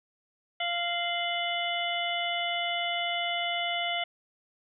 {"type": "harmonic tone with a mistuned harmonic", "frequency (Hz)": 694, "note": "F5", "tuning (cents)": -11, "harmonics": [1, 2, 3, 4, 5], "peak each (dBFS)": [-32, -40, -33, -33, -37], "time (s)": [0.6, 4.04], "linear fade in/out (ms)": 5, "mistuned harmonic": 4, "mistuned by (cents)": 120, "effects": []}